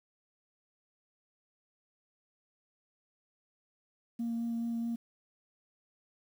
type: tone with vibrato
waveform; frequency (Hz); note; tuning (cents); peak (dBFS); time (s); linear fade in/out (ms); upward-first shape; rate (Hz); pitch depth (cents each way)
sine; 232.3; A#3; -6; -30; 4.19-4.96; 10; triangle; 4.7; 12
effects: tanh soft clip ceiling -29 dBFS + 10-bit